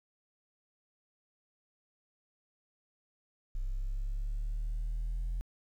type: exponential sweep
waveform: sine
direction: up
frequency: 32.02 to 42.59 Hz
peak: -29 dBFS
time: 3.55-5.41 s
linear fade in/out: 0 ms
effects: tanh soft clip ceiling -31 dBFS + 11-bit